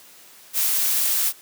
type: noise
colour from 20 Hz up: blue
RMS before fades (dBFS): -21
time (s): 0.53-1.33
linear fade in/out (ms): 50
effects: white hiss -48 dBFS RMS until 1.41 s + high-pass 150 Hz 12 dB/octave